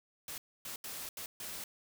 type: noise bursts at uneven times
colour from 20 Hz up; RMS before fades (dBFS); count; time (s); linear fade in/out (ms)
white; -43; 5; 0.28-0.38 / 0.65-0.76 / 0.84-1.09 / 1.17-1.26 / 1.4-1.64; 2
effects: none